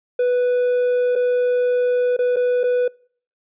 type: tone with dropouts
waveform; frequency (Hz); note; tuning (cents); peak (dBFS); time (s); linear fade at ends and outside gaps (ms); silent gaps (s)
triangle; 493.9; B4; 0; -13; 0.19-2.88; 5; 1.155-1.159 / 2.167-2.189 / 2.361-2.366 / 2.634-2.638
effects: noise-tail reverb RT60 0.5 s tail -25 dB re dry + resampled to 8000 Hz